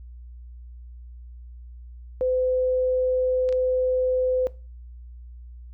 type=tone; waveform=sine; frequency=510 Hz; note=C5; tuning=44 cents flat; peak=-20 dBFS; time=2.21-4.47 s; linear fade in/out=0 ms
type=clicks; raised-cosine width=0.2 ms; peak=-24 dBFS; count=2; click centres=3.49 / 3.526 s
effects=noise-tail reverb RT60 0.3 s tail -19 dB re dry + added 60 Hz sine -39 dBFS peak until 5.73 s